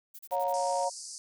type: noise bursts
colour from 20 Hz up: violet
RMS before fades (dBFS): -46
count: 5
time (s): 0.14-0.527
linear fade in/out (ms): 10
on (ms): 51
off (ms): 33
type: click train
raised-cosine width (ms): 0.2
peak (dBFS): -35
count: 38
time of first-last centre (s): 0.31-0.842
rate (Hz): 69.5
type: chord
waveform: sine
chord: Bb minor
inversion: first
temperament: equal with one note detuned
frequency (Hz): 554.4 / 714.8 / 932.3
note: Db5 / F5 / Bb5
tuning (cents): 0 / +40 / 0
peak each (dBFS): -31 / -31 / -31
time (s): 0.31-0.9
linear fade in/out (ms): 20
type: band-pass noise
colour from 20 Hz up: pink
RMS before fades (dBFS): -43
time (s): 0.54-1.18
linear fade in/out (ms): 0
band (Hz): 4600 to 9900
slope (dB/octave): 96
effects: none